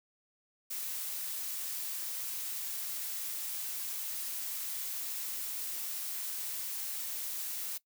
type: noise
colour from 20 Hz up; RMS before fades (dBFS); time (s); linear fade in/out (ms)
blue; -38; 0.7-7.78; 10
effects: noise-tail reverb RT60 0.1 s tail -20 dB re dry